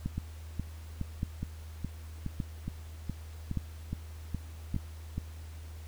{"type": "two click trains", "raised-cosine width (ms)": 5, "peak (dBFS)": [-21, -19], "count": [13, 5], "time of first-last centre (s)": [[0.18, 5.18], [0.06, 4.744]], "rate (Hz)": [2.4, 0.854], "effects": ["added 79 Hz sine -42 dBFS peak until 5.87 s", "pink hiss -56 dBFS RMS until 5.87 s"]}